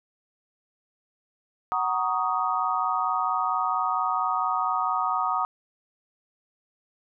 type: chord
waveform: sine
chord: D# minor seventh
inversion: first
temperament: just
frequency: 746.7 / 933.4 / 1120.1 / 1244.5 Hz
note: F#5 / A#5 / C#6 / D#6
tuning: +16 / +2 / +18 / 0 cents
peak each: -29 / -29 / -31 / -26 dBFS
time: 1.72-5.45 s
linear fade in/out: 0 ms
effects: none